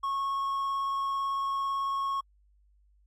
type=tone with vibrato; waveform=triangle; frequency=1097 Hz; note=C#6; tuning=18 cents flat; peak=-26 dBFS; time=0.03-2.21 s; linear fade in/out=10 ms; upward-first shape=triangle; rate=18 Hz; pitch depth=10 cents each way; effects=added 50 Hz sine -61 dBFS peak until 3.06 s + AAC 64 kbps